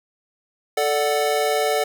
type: chord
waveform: square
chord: D major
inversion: second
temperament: equal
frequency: 440 / 587.3 / 740 Hz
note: A4 / D5 / F#5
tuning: 0 / 0 / 0 cents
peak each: -23 / -24 / -24 dBFS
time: 0.77-1.84 s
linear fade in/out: 5 ms
effects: none